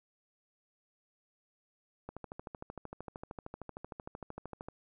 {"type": "click train", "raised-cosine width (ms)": 1, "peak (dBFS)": -28, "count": 35, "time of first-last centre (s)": [2.09, 4.685], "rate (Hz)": 13.1, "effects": []}